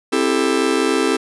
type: chord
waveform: 45% pulse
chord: A minor seventh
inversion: first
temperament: just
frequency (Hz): 264 / 330 / 396 / 440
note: C4 / E4 / G4 / A4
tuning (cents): +16 / +2 / +18 / 0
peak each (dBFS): -21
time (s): 0.12-1.17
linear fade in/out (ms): 10
effects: resampled to 24000 Hz